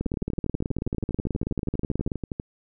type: two click trains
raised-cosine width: 3 ms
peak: -16 / -14 dBFS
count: 30 / 40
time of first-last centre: 0.06-2.399 / 0.01-2.118 s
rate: 12.4 / 18.5 Hz
effects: none